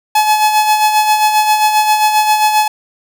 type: tone with tremolo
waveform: 45% pulse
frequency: 854 Hz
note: G#5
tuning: 48 cents sharp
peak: -7 dBFS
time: 0.15-2.68 s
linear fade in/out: 5 ms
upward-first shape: sine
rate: 7.5 Hz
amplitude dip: 50%
effects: none